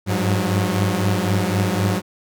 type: tone cluster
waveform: sawtooth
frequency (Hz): 99.1 / 103 / 181.8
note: G2 / G#2 / F#3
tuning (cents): +19 / -14 / -30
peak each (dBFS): -18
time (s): 0.06-2.02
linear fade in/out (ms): 50
effects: none